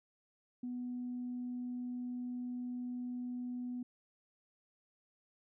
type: tone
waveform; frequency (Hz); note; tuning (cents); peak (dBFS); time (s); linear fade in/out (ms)
sine; 246.9; B3; 0; -37; 0.63-3.83; 5
effects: tanh soft clip ceiling -33 dBFS